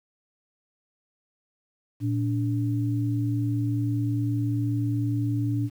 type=tone pair together; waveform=sine; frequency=115.29 / 290 Hz; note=A#2 / D4; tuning=-19 / -22 cents; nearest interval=octave + major third; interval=1597 cents; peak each=-24 / -28 dBFS; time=2-5.7 s; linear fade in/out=50 ms; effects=9-bit